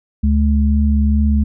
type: tone pair together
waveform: sine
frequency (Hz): 72.03 / 213.6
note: D2 / G#3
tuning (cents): -33 / +49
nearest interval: octave + perfect fifth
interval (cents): 1882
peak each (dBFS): -12 / -16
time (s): 0.23-1.44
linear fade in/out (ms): 10
effects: none